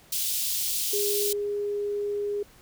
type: high-pass noise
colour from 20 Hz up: white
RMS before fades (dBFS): -28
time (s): 0.12-1.33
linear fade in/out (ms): 5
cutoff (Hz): 3100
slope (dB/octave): 24
type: tone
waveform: sine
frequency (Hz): 409.9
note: G#4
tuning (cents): -23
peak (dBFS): -26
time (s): 0.93-2.43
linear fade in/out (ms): 5
effects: pink hiss -55 dBFS RMS until 2.61 s